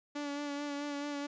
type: tone with vibrato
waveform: sawtooth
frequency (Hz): 288.2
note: D4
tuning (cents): -33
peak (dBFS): -32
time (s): 0.15-1.27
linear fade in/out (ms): 10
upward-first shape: sine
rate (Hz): 4.6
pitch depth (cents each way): 26
effects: resampled to 16000 Hz